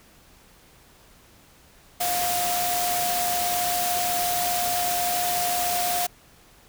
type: tone in noise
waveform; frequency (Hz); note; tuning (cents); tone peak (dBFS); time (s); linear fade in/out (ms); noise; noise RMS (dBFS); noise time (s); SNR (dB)
sine; 710; F5; +28; -25; 2-6.07; 10; white; -27; 2-6.07; -1
effects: pink hiss -54 dBFS RMS until 6.68 s